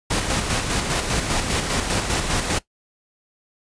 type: noise with tremolo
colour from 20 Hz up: pink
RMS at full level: -21 dBFS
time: 0.1-2.59 s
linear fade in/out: 10 ms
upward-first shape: square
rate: 5 Hz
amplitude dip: 40%
effects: noise-tail reverb RT60 0.1 s tail -18 dB re dry + resampled to 22050 Hz